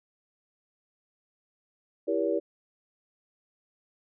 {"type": "chord", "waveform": "sine", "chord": "E diminished seventh", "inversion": "none", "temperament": "just", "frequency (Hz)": [329.6, 395.6, 474.7, 569.6], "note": ["E4", "G4", "Bb4", "Db5"], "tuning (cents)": [0, 16, 31, 47], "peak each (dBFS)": -30, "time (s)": [2.07, 2.4], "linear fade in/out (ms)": 20, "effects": []}